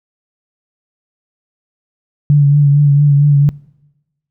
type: tone with vibrato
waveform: sine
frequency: 144 Hz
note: D3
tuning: 34 cents flat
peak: -5 dBFS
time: 2.3-3.49 s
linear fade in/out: 0 ms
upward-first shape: triangle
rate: 4.4 Hz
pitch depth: 37 cents each way
effects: noise-tail reverb RT60 1.0 s tail -23 dB re dry